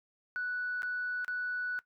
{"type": "tone with dropouts", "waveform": "sine", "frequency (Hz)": 1480, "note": "F#6", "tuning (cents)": 0, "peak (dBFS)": -31, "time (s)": [0.36, 1.79], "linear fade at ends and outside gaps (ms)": 0, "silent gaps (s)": [[0.821, 0.831], [1.246, 1.28]], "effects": ["noise-tail reverb RT60 0.1 s tail -18 dB re dry", "tanh soft clip ceiling -27 dBFS"]}